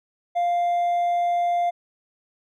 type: tone with hard clipping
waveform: sine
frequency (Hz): 698.5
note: F5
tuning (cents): 0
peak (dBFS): -20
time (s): 0.35-1.71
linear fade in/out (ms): 20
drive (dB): 2
effects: none